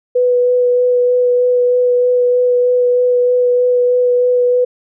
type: tone with vibrato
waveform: sine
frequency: 493.9 Hz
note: B4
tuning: in tune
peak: -9 dBFS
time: 0.15-4.65 s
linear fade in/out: 10 ms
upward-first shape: sine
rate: 3.2 Hz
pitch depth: 10 cents each way
effects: none